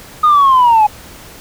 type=linear sweep; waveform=sine; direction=down; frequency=1244.5 to 828 Hz; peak=-4 dBFS; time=0.23-0.87 s; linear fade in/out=10 ms; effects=tanh soft clip ceiling -3 dBFS + pink hiss -36 dBFS RMS until 1.4 s